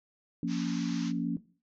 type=chord; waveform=sine; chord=Bb minor; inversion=second; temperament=just; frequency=174.81 / 233.1 / 279.7 Hz; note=F3 / Bb3 / Db4; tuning=+2 / 0 / +16 cents; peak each=-33 dBFS; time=0.43-1.37 s; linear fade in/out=2 ms
type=band-pass noise; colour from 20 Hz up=white; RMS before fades=-46 dBFS; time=0.47-1.13 s; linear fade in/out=50 ms; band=810 to 6500 Hz; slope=96 dB/octave
effects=noise-tail reverb RT60 0.4 s tail -17 dB re dry